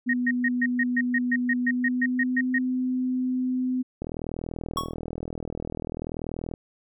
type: tone with pitch glide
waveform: sine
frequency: 246.9 to 254.4 Hz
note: B3 to C4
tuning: 0 to -48 cents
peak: -23 dBFS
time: 0.06-3.83 s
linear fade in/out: 20 ms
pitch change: +52 cents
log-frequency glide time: 1.59-2.5 s
type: tone bursts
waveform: sine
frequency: 1864.7 Hz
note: A#6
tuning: in tune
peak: -21 dBFS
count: 15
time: 0.09-2.585 s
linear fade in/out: 5 ms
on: 45 ms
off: 130 ms
type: click train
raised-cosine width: 2 ms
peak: -19 dBFS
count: 103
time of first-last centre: 4.02-6.539 s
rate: 40.5 Hz
type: tone with exponential decay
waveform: square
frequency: 1108.7 Hz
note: C#6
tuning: in tune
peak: -22 dBFS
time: 4.77-4.94 s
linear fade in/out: 2 ms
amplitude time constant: 35 ms
effects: none